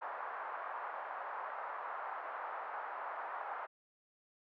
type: band-pass noise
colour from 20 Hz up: pink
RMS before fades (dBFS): -43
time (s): 0.01-3.67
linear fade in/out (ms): 20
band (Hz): 730 to 1400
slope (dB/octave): 24
effects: none